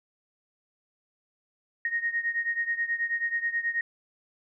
sine beating tone pair, 1861 / 1870.3 Hz, A#6 / A#6, -3 / +5 cents, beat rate 9.3 Hz, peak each -28 / -31 dBFS, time 1.85-3.81 s, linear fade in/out 2 ms, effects none

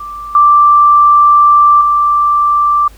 sine tone with level steps, 1174.7 Hz, D6, in tune, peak -22 / -3 / -7 dBFS, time 0-2.88 s, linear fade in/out 5 ms, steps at 0.35 / 1.81 s, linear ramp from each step 2 ms, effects added 50 Hz sine -37 dBFS peak until 2.97 s + pink hiss -44 dBFS RMS until 2.97 s

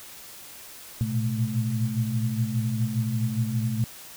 sine tone cluster, 113.5 / 118.5 / 125.6 / 216.5 Hz, A#2 / A#2 / B2 / A3, -46 / +29 / +30 / -28 cents, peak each -29 dBFS, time 1.01-3.84 s, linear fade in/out 0 ms, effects white hiss -44 dBFS RMS until 4.16 s

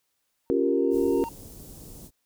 triangle tone with exponential growth, 921 Hz, A#5, 21 cents flat, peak -30 dBFS, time 0.46-1.29 s, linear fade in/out 5 ms, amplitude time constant 180 ms
sine chord, G half-diminished seventh, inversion second, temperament equal, 277.2 / 349.2 / 392 / 466.2 Hz, Db4 / F4 / G4 / Bb4, 0 / 0 / 0 / 0 cents, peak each -26 dBFS, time 0.5-1.24 s, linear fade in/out 0 ms
pink band-stop noise, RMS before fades -44 dBFS, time 0.9-2.11 s, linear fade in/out 50 ms, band 440 to 7500 Hz, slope 12 dB/octave
effects white hiss -75 dBFS RMS until 2.25 s

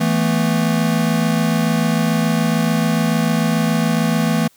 square chord, E suspended fourth, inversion none, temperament equal, 164.81 / 220 / 246.9 Hz, E3 / A3 / B3, 0 / 0 / 0 cents, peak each -19 / -19 / -23 dBFS, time 0-4.48 s, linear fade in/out 10 ms, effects white hiss -54 dBFS RMS until 4.56 s

